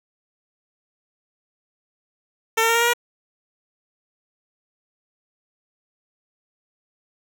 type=tone with pitch steps; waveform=10% pulse; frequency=449.3 / 455 / 460.9 / 466.8 / 472.7 / 478.8 Hz; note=A4 / A#4 / A#4 / A#4 / A#4 / A#4; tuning=+36 / -42 / -20 / +2 / +24 / +46 cents; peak=-8 dBFS; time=2.57-2.936 s; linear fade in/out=10 ms; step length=61 ms; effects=none